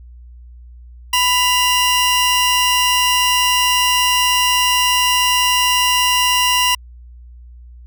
sawtooth tone pair together, 994.5 / 2800 Hz, B5 / F7, +12 / +4 cents, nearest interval octave + tritone, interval 1792 cents, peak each -12 dBFS, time 1.13-6.75 s, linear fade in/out 5 ms, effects added 60 Hz sine -36 dBFS peak until 7.86 s

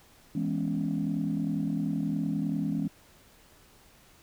sine chord, C# minor seventh, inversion first, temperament equal, 164.81 / 207.7 / 246.9 / 277.2 Hz, E3 / G#3 / B3 / C#4, 0 / 0 / 0 / 0 cents, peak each -31 / -31 / -35 / -31 dBFS, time 0.35-2.88 s, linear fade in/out 5 ms, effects tanh soft clip ceiling -20 dBFS + pink hiss -58 dBFS RMS until 4.22 s

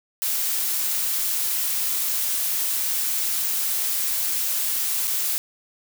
blue noise with dropouts, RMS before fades -24 dBFS, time 0.22-5.38 s, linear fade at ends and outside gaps 0 ms, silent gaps 5.072-5.077 s, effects none

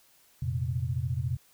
sine chord, F suspended fourth, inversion none, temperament equal, 87.31 / 116.54 / 130.81 Hz, F2 / Bb2 / C3, 0 / 0 / 0 cents, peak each -33 / -32 / -31 dBFS, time 0.42-1.37 s, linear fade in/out 5 ms, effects white hiss -62 dBFS RMS until 1.53 s

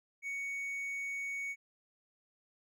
triangle tone with hard clipping, 2230 Hz, C#7, 10 cents sharp, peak -37 dBFS, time 0.22-1.56 s, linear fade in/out 50 ms, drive 6 dB, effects none

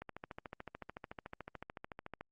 click train, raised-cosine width 0.5 ms, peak -29 dBFS, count 31, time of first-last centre 0.02-2.21 s, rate 13.7 Hz, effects Opus 48 kbps

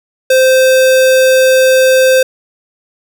square tone, 520 Hz, C5, 11 cents flat, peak -6 dBFS, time 0.3-2.23 s, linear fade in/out 5 ms, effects none

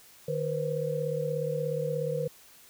sine tone cluster, 152.1 / 480.2 / 517 Hz, D#3 / B4 / C5, -39 / -49 / -21 cents, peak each -33 / -31 / -33 dBFS, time 0.28-2.28 s, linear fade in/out 5 ms, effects white hiss -55 dBFS RMS until 2.69 s

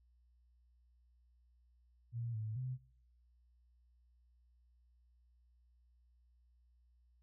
sine tone with pitch steps, 117.4 / 109 / 128 Hz, A#2 / A2 / C3, +13 / -16 / -38 cents, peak -38 dBFS, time 2.12-2.78 s, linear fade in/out 50 ms, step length 220 ms, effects noise-tail reverb RT60 0.6 s tail -22 dB re dry + added 60 Hz sine -67 dBFS peak until 7.22 s

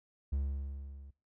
triangle tone with level ramp, 69.3 Hz, C#2, in tune, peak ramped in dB -27 to -47 dBFS, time 0.32-1.11 s, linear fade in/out 10 ms, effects noise-tail reverb RT60 0.4 s tail -24 dB re dry

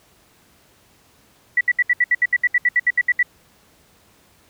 sine tone bursts, 1957 Hz, B6, 16 cents flat, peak -12 dBFS, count 16, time 1.57-3.229 s, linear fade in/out 5 ms, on 39 ms, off 69 ms, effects pink hiss -55 dBFS RMS until 4.49 s + high-pass 60 Hz 12 dB/octave

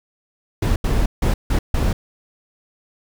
brown noise bursts at uneven times, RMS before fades -17 dBFS, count 5, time 0.62-0.76 / 0.84-1.06 / 1.22-1.34 / 1.5-1.59 / 1.74-1.93 s, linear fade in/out 5 ms, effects none

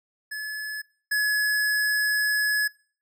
square tone pair in turn, 1713 / 1697.2 Hz, A6 / G#6, -47 / +37 cents, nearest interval unison, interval 16 cents, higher first, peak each -31 / -22 dBFS, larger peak second, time 0.31-0.82 / 1.11-2.68 s, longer second, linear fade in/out 10 ms, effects noise-tail reverb RT60 0.5 s tail -25 dB re dry

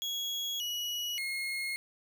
35% pulse tone with pitch steps, 3329 / 2918 / 2153 Hz, G#7 / F#7 / C7, +3 / -25 / +49 cents, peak -31 dBFS, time 0.02-1.76 s, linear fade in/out 0 ms, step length 580 ms, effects none

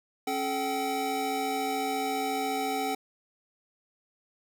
square tone cluster, 273.4 / 431.2 / 766 Hz, C#4 / A4 / G5, -24 / -35 / -40 cents, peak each -35 / -35 / -31 dBFS, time 0.27-2.95 s, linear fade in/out 5 ms, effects none

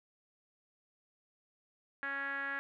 5% pulse tone with low-pass filter, 277.2 Hz, C#4, in tune, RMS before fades -38 dBFS, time 2.03-2.59 s, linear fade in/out 0 ms, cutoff 1700 Hz, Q 6.4, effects none

